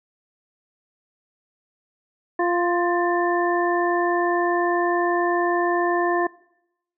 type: harmonic tone with a mistuned harmonic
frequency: 348.5 Hz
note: F4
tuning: 4 cents flat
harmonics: 1 / 2 / 3 / 5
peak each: -21 / -24 / -26 / -28 dBFS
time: 2.39-6.27 s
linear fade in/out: 5 ms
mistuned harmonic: 5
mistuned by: +32 cents
effects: noise-tail reverb RT60 0.8 s tail -21 dB re dry